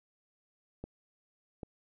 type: clicks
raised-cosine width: 2 ms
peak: -27 dBFS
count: 2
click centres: 0.84 / 1.632 s
effects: none